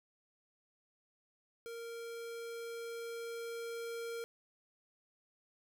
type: tone with level ramp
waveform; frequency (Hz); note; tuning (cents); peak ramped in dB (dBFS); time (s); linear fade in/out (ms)
square; 464.1; A#4; -8; -44 to -40; 1.66-4.24; 0
effects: none